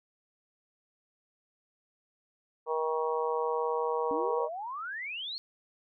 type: harmonic tone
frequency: 158.5 Hz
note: D#3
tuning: 32 cents sharp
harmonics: 3 / 4 / 5 / 6 / 7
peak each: -30 / -39 / -38 / -34 / -37 dBFS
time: 2.66-4.49 s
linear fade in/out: 50 ms
type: exponential sweep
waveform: sine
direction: up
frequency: 276.8 to 4435 Hz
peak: -35 dBFS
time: 4.11-5.38 s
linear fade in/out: 0 ms
effects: none

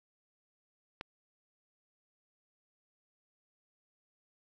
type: click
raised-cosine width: 0.3 ms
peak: -23 dBFS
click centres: 1.011 s
effects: none

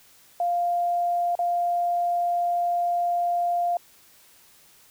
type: tone with dropouts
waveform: sine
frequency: 698.5 Hz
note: F5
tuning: in tune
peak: -21 dBFS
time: 0.4-3.77 s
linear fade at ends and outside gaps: 2 ms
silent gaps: 1.353-1.39 s
effects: white hiss -55 dBFS RMS until 4.9 s

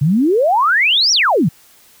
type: exponential two-way sweep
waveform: sine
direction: up then down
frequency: 133.1 to 5890 to 133.1 Hz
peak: -10 dBFS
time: 0.01-1.49 s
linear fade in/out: 10 ms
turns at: 1.12 s
effects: white hiss -48 dBFS RMS until 2 s

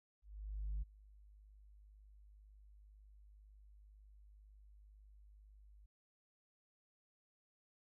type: tone with ADSR envelope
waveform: sine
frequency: 51 Hz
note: G#1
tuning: 31 cents flat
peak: -35 dBFS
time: 0.22-5.86 s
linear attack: 600 ms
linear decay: 17 ms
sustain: -24 dB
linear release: 5 ms
effects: tanh soft clip ceiling -36 dBFS

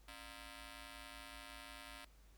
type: ring-modulated tone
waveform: 5% pulse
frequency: 329.6 Hz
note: E4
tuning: in tune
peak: -37 dBFS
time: 0.08-2.05 s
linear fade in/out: 5 ms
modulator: 385 Hz
effects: added 50 Hz sine -62 dBFS peak until 2.37 s + pink hiss -71 dBFS RMS until 2.37 s

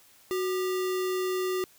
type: tone with sample-and-hold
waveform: sine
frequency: 370 Hz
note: F#4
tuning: in tune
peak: -26 dBFS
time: 0.31-1.64 s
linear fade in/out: 0 ms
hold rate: 1575 Hz
effects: white hiss -58 dBFS RMS until 1.78 s

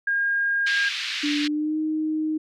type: tone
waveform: sine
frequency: 1619 Hz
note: G#6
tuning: 45 cents flat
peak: -20 dBFS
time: 0.07-0.89 s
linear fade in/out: 5 ms
type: band-pass noise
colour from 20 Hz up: white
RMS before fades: -29 dBFS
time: 0.66-1.48 s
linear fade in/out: 10 ms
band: 1800 to 4100 Hz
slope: 24 dB/octave
type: tone with pitch glide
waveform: sine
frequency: 293.7 to 311.2 Hz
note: D4 to D#4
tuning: 0 to 0 cents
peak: -22 dBFS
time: 1.23-2.38 s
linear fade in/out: 10 ms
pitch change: +100 cents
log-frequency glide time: 1.4-1.78 s
effects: none

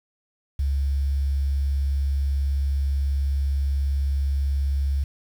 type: tone with quantisation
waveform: sine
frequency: 69.3 Hz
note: C#2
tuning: in tune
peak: -20 dBFS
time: 0.59-5.04 s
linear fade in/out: 5 ms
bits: 8
effects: none

